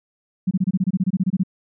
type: tone bursts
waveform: sine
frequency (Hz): 186.9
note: F#3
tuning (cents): +18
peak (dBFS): -15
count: 15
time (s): 0.47-1.435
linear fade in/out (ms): 10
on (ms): 41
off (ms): 25
effects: none